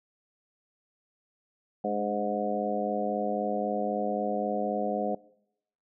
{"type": "harmonic tone with a mistuned harmonic", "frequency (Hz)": 103.83, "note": "G#2", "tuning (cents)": 0, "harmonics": [2, 3, 4, 5, 6, 7], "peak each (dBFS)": [-33, -38, -36, -33, -34, -32], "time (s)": [1.84, 5.15], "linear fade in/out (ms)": 5, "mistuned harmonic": 3, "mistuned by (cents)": -51, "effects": ["noise-tail reverb RT60 0.8 s tail -22 dB re dry"]}